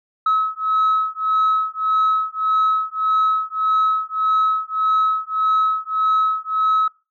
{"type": "beating tone pair", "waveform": "sine", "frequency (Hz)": [1286, 1287.7], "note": ["E6", "E6"], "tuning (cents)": [-43, -41], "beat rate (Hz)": 1.7, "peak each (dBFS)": -18, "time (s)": [0.26, 6.88], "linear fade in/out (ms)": 5, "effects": ["noise-tail reverb RT60 0.3 s tail -23 dB re dry", "tanh soft clip ceiling -11 dBFS"]}